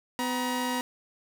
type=tone pair together; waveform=sawtooth; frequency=251.9 / 952.5 Hz; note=B3 / A#5; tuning=+34 / +37 cents; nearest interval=octave + major seventh; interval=2303 cents; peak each=-26 / -27 dBFS; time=0.19-0.81 s; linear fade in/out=0 ms; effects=none